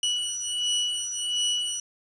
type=beating tone pair; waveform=sawtooth; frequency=2941 / 2942.4 Hz; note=F#7 / F#7; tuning=-11 / -10 cents; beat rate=1.4 Hz; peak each=-25 dBFS; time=0.03-1.8 s; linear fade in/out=2 ms; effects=resampled to 22050 Hz + 8-bit